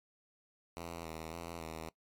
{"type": "tone with vibrato", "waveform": "5% pulse", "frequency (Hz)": 82.41, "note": "E2", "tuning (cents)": 0, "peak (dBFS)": -31, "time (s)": [0.77, 1.89], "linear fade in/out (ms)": 0, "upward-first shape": "square", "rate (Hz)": 1.8, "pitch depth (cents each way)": 42, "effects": ["noise-tail reverb RT60 0.1 s tail -20 dB re dry", "MP3 96 kbps"]}